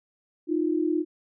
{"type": "tone pair together", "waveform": "sine", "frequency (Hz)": [311.1, 349.8], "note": ["D#4", "F4"], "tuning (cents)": [0, 3], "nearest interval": "major second", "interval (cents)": 203, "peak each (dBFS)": [-24, -26], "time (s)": [0.47, 1.05], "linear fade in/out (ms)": 50, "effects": []}